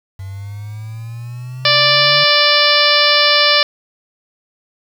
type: exponential sweep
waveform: sine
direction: up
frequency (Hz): 95 to 146.8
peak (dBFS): -25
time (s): 0.19-2.24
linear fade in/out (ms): 5
type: harmonic tone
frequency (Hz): 587.3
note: D5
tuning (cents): 0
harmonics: 1 / 2 / 3 / 4 / 5 / 6 / 7 / 8 / 9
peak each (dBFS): -18 / -18 / -18 / -18 / -18 / -18 / -18 / -18 / -18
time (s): 1.65-3.63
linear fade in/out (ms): 2
effects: 7-bit